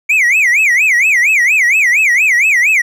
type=tone with vibrato; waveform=triangle; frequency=2222 Hz; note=C#7; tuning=4 cents sharp; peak=-6 dBFS; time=0.09-2.82 s; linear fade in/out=10 ms; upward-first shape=sine; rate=4.3 Hz; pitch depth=280 cents each way; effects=none